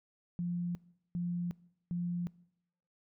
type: tone bursts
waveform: sine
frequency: 174.61 Hz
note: F3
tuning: in tune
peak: -32 dBFS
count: 3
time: 0.39-2.27 s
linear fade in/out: 0 ms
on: 360 ms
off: 400 ms
effects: noise-tail reverb RT60 0.8 s tail -23 dB re dry